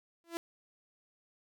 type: tone with exponential growth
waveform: sawtooth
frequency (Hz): 336.7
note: E4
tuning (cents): +37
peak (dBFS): -28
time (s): 0.24-0.37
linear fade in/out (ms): 0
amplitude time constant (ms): 27
effects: none